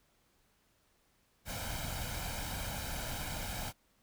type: noise with comb filter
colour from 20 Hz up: pink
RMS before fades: -39 dBFS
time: 1.45-3.73 s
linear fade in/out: 50 ms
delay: 1.3 ms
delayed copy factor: +0.65
effects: pink hiss -72 dBFS RMS until 4.02 s